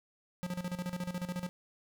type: tone with tremolo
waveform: square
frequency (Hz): 178.9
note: F3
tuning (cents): +42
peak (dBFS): -34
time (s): 0.43-1.49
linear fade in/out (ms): 0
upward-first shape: square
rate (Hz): 14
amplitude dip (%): 75
effects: none